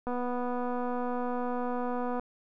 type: click train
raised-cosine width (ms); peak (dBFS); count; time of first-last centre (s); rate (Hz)
1; -21; 524; 0.07-2.196; 246
effects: none